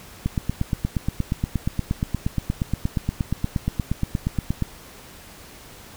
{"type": "click train", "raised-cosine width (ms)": 5, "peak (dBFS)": -9, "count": 38, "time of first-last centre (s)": [0.26, 4.623], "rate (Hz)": 8.48, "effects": ["pink hiss -44 dBFS RMS until 5.96 s"]}